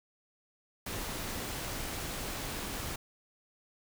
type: noise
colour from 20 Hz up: pink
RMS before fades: -38 dBFS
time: 0.86-2.96 s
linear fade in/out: 5 ms
effects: none